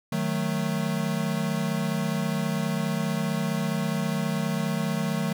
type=chord; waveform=square; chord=D# diminished; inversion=none; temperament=equal; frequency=155.56 / 185 / 220 Hz; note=D#3 / F#3 / A3; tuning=0 / 0 / 0 cents; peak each=-30 dBFS; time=0.12-5.33 s; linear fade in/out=5 ms; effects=none